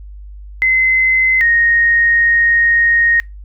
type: tone pair in turn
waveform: sine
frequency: 2053 / 1863.8 Hz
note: C7 / A#6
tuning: -33 / -1 cents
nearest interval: major second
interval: 168 cents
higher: first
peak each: -9 dBFS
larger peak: neither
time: 0.62-1.41 / 1.41-3.2 s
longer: second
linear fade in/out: 0 ms
effects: noise-tail reverb RT60 0.2 s tail -24 dB re dry + added 50 Hz sine -30 dBFS peak until 3.44 s

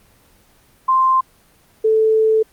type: tone pair in turn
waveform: sine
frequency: 1046.5 / 439.2 Hz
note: C6 / A4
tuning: 0 / -3 cents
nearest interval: octave + minor third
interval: 1503 cents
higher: first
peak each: -11 dBFS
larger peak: neither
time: 0.88-1.21 / 1.84-2.43 s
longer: second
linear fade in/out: 10 ms
effects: pink hiss -53 dBFS RMS until 2.52 s + Opus 24 kbps

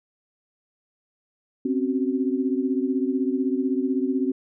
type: tone cluster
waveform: sine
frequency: 257.5 / 273.4 / 373.5 Hz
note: C4 / C#4 / F#4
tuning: -28 / -24 / +16 cents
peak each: -24 / -25 / -28 dBFS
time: 1.65-4.32 s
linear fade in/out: 5 ms
effects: none

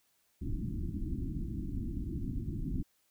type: low-pass noise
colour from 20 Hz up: pink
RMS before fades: -36 dBFS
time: 0.41-2.83 s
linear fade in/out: 10 ms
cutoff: 340 Hz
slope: 96 dB/octave
effects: white hiss -73 dBFS RMS until 3.1 s

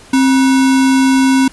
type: tone with sample-and-hold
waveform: sine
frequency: 264.8 Hz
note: C4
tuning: 21 cents sharp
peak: -7 dBFS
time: 0.13-1.48 s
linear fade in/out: 5 ms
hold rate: 1225 Hz
effects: pink hiss -40 dBFS RMS until 1.52 s + resampled to 24000 Hz

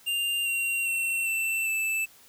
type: tone with pitch steps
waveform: square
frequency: 2794 / 2754 / 2714 / 2676 / 2637 Hz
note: F7 / F7 / E7 / E7 / E7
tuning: 0 / -25 / +50 / +25 / 0 cents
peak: -26 dBFS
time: 0.06-2.06 s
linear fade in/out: 20 ms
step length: 400 ms
effects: white hiss -55 dBFS RMS until 2.28 s

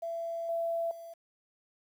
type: tone with level steps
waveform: sine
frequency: 670 Hz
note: E5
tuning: 28 cents sharp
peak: -33 / -29 / -43 dBFS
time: 0.02-1.14 s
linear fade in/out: 10 ms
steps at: 0.49 / 0.91 s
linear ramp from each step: 2 ms
effects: 10-bit

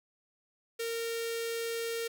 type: tone with notch filter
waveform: sawtooth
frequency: 461 Hz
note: A#4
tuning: 19 cents flat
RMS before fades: -35 dBFS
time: 0.79-2.08 s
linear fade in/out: 10 ms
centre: 950 Hz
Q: 0.83
effects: none

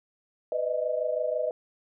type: tone cluster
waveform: sine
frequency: 499.8 / 606 / 632 Hz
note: B4 / D#5 / D#5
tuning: +21 / -46 / +27 cents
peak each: -30 dBFS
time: 0.52-1.51 s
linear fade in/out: 2 ms
effects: none

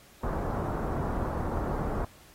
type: low-pass noise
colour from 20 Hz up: pink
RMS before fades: -31 dBFS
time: 0.23-2.05 s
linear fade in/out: 5 ms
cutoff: 1200 Hz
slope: 24 dB/octave
effects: pink hiss -56 dBFS RMS until 2.34 s + AAC 48 kbps

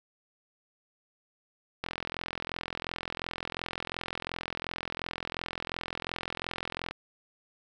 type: click train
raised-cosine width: 0.3 ms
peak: -17 dBFS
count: 218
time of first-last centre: 1.84-6.91 s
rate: 42.8 Hz
effects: none

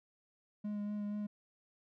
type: tone with vibrato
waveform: triangle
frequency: 207.3 Hz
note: G#3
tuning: 3 cents flat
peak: -34 dBFS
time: 0.64-1.27 s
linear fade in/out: 10 ms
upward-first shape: sine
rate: 4.2 Hz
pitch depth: 15 cents each way
effects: none

